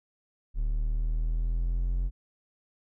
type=exponential sweep; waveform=triangle; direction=up; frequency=36.71 to 44.88 Hz; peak=-23 dBFS; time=0.54-2.11 s; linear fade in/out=50 ms; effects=none